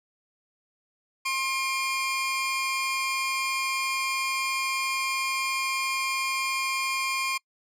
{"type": "tone pair together", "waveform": "sawtooth", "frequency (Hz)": [1065, 2399], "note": ["C6", "D7"], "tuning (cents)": [30, 36], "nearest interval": "octave + major second", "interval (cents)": 1406, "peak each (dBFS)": -25, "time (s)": [1.25, 7.38], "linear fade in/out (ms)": 10, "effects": ["noise-tail reverb RT60 0.1 s tail -26 dB re dry", "low-pass 11000 Hz 12 dB/octave"]}